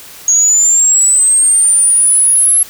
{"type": "exponential sweep", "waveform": "sine", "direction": "up", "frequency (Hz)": [6610, 11175], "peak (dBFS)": -6, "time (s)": [0.28, 2.63], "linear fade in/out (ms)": 2, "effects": ["white hiss -34 dBFS RMS until 2.69 s"]}